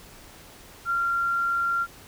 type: tone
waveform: sine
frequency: 1381 Hz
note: F6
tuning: 20 cents flat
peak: -22 dBFS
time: 0.85-1.87 s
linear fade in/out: 50 ms
effects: pink hiss -48 dBFS RMS until 2.07 s